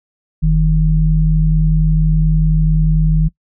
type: tone pair together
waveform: sine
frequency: 44.36 / 157.3 Hz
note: F1 / D#3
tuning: +28 / +19 cents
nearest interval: octave + minor seventh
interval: 2191 cents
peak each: -12 dBFS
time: 0.42-3.29 s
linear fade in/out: 20 ms
effects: noise-tail reverb RT60 0.1 s tail -23 dB re dry